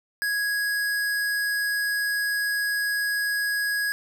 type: tone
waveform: square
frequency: 1661.2 Hz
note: G#6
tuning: in tune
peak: -24 dBFS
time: 0.22-3.92 s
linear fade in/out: 0 ms
effects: none